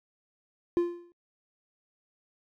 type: tone with exponential decay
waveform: triangle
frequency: 347.2 Hz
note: F4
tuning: 10 cents flat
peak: -17 dBFS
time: 0.77-1.12 s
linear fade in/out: 0 ms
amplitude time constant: 76 ms
effects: noise-tail reverb RT60 0.1 s tail -24 dB re dry + tanh soft clip ceiling -13 dBFS